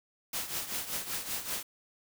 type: noise with tremolo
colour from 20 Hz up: white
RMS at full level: -33 dBFS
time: 0.33-1.63 s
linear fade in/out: 5 ms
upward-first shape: triangle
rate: 5.2 Hz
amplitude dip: 75%
effects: none